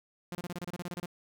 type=tone bursts; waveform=sawtooth; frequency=176 Hz; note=F3; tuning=14 cents sharp; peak=-32 dBFS; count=13; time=0.32-1.058 s; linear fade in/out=0 ms; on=30 ms; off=29 ms; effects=none